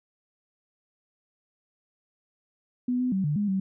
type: tone with pitch steps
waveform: sine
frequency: 248 / 251.7 / 191.4 / 148.2 / 205.9 / 191.6 Hz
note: B3 / B3 / G3 / D3 / G#3 / G3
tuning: +7 / +33 / -41 / +16 / -15 / -39 cents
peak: -23 dBFS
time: 2.88-3.6 s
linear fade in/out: 5 ms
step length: 120 ms
effects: none